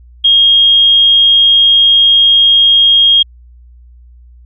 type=tone; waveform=sine; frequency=3250 Hz; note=G#7; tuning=38 cents flat; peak=-4 dBFS; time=0.24-3.23 s; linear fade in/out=10 ms; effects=added 60 Hz sine -36 dBFS peak until 4.45 s